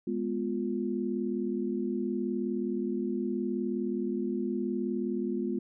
sine chord, F diminished, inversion first, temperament equal with one note detuned, 207.7 / 246.9 / 352.3 Hz, Ab3 / Cb4 / F4, 0 / 0 / +15 cents, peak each -33 dBFS, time 0.07-5.59 s, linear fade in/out 5 ms, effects none

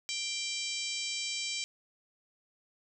harmonic tone with a mistuned harmonic, 785 Hz, G5, 2 cents sharp, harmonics 3 / 4 / 5 / 6 / 7 / 8 / 9 / 10, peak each -39 / -40 / -42 / -42 / -41 / -44 / -44 / -44 dBFS, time 0.09-1.64 s, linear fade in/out 0 ms, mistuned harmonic 9, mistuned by +19 cents, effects none

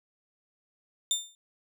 25% pulse tone with exponential decay, 3600 Hz, A7, 39 cents sharp, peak -18 dBFS, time 1.11-1.35 s, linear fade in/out 1 ms, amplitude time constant 52 ms, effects none

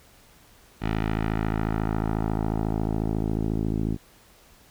10% pulse tone with low-pass filter sweep, 54.1 Hz, A1, 29 cents flat, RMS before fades -26 dBFS, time 0.8-3.98 s, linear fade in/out 50 ms, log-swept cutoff 2900 to 310 Hz, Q 1.1, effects pink hiss -55 dBFS RMS until 4.7 s

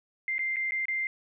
sine tone with dropouts, 2093 Hz, C7, in tune, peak -27 dBFS, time 0.28-1.07 s, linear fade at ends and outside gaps 1 ms, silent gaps 0.382-0.392 / 0.56-0.567 / 0.709-0.72 / 0.855-0.883 s, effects none

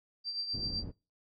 sine tone with tremolo, 4699 Hz, D8, in tune, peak -31 dBFS, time 0.24-0.84 s, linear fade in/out 50 ms, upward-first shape triangle, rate 7.9 Hz, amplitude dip 65%
pink low-pass noise, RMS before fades -41 dBFS, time 0.53-0.92 s, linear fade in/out 20 ms, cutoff 260 Hz, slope 12 dB/octave
effects noise-tail reverb RT60 0.3 s tail -24 dB re dry + AAC 48 kbps

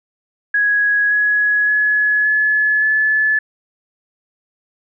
sine tone with pitch steps, 1665 / 1680.5 / 1696.1 / 1711.8 / 1727.7 Hz, G#6 / G#6 / G#6 / A6 / A6, +4 / +20 / +36 / -48 / -32 cents, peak -12 dBFS, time 0.54-3.39 s, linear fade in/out 5 ms, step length 570 ms, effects none

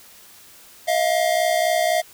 square tone pair together, 637.2 / 701 Hz, D#5 / F5, +41 / +6 cents, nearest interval major second, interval 165 cents, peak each -21 dBFS, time 0.87-2.02 s, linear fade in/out 20 ms, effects white hiss -47 dBFS RMS until 2.13 s

